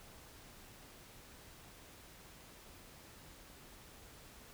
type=silence; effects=pink hiss -57 dBFS RMS until 4.53 s